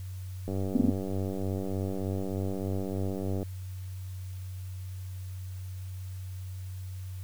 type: click train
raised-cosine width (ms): 2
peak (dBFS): -21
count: 285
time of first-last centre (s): 0.48-3.429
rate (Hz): 96.3
type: tone bursts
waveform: sine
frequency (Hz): 246.9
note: B3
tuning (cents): 0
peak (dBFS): -18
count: 4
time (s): 0.75-0.9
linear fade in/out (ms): 5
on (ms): 21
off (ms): 22
effects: added 93 Hz sine -36 dBFS peak until 7.23 s + white hiss -56 dBFS RMS until 7.23 s